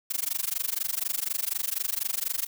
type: noise with amplitude modulation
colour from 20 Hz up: blue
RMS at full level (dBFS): -26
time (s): 0.1-2.47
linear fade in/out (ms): 10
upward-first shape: sine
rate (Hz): 24.1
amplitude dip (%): 100
effects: none